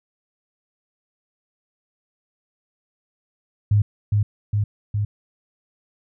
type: tone with echo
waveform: sine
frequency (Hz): 103.83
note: G#2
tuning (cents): 0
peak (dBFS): -13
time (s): 3.71-3.82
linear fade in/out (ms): 5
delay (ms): 410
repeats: 3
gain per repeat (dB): -2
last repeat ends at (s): 5.05
effects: none